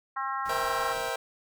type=harmonic tone; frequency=268.3 Hz; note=C4; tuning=44 cents sharp; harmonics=3 / 4 / 5 / 6 / 7; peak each=-36 / -32 / -34 / -42 / -41 dBFS; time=0.16-0.93 s; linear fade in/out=10 ms
type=noise; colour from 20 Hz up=pink; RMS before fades=-47 dBFS; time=0.45-1.1 s; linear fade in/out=10 ms
type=chord; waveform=25% pulse; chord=C dominant seventh; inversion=third; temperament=just; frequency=470.9 / 523.3 / 654.1 / 784.9 Hz; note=Bb4 / C5 / E5 / G5; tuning=+18 / 0 / -14 / +2 cents; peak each=-32 dBFS; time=0.49-1.16 s; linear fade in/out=5 ms
effects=none